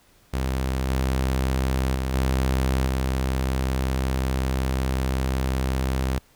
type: tone with level steps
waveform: sawtooth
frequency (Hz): 65.41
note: C2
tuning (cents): 0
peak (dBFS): -19 / -17 / -20 / -16 / -18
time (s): 0.33-6.19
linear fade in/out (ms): 10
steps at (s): 0.9 / 1.95 / 2.14 / 2.87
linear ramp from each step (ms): 2
effects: pink hiss -58 dBFS RMS until 6.35 s